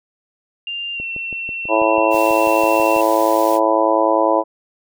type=tone with pitch glide; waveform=sine; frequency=2794 to 2707 Hz; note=F7 to E7; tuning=0 to +45 cents; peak=-23 dBFS; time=0.67-3.01 s; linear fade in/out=2 ms; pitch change=-55 cents; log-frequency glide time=0.94-1.03 s
type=click train; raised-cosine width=2 ms; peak=-21 dBFS; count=13; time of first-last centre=1-2.964 s; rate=6.11 Hz
type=harmonic tone; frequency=110 Hz; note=A2; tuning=in tune; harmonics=3 / 4 / 5 / 6 / 7 / 8 / 9; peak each=-20 / -24 / -18 / -19 / -24 / -22 / -19 dBFS; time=1.68-4.44 s; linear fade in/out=50 ms
type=band-stop noise; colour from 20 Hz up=white; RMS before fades=-33 dBFS; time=2.1-3.6 s; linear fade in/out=50 ms; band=150 to 1600 Hz; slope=24 dB/octave
effects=none